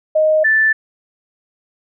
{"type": "tone pair in turn", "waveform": "sine", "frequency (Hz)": [622.3, 1760.1], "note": ["D#5", "A6"], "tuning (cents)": [0, 0], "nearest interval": "octave + tritone", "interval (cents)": 1800, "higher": "second", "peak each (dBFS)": -10, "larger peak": "neither", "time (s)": [[0.15, 0.44], [0.44, 0.73]], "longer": "neither", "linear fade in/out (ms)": 10, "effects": []}